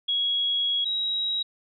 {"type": "tone pair in turn", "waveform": "sine", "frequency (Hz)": [3323, 3837], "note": ["G#7", "A#7"], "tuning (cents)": [0, 49], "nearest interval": "major second", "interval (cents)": 249, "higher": "second", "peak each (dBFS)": [-22, -24], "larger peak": "first", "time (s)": [[0.08, 0.85], [0.85, 1.43]], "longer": "first", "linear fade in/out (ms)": 10, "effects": []}